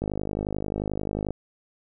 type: click train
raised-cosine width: 2 ms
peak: -15 dBFS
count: 67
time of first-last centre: 0.02-1.307 s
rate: 51.3 Hz
effects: none